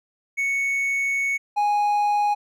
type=tone pair in turn; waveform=triangle; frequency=2217 / 827.6 Hz; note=C#7 / G#5; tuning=0 / -6 cents; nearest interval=octave + perfect fourth; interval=1706 cents; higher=first; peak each=-19 / -16 dBFS; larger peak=second; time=0.37-1.38 / 1.56-2.35 s; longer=first; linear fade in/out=20 ms; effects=none